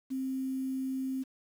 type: tone with quantisation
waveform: sine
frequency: 263.4 Hz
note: C4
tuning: 12 cents sharp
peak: -31 dBFS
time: 0.1-1.24 s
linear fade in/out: 20 ms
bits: 9
effects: none